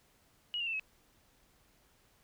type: tone with pitch steps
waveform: sine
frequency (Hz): 2900 / 2785 / 2675 / 2569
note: F#7 / F7 / E7 / E7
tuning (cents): -35 / -5 / +25 / -45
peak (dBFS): -33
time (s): 0.54-0.796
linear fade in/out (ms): 0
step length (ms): 64
effects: pink hiss -68 dBFS RMS until 2.23 s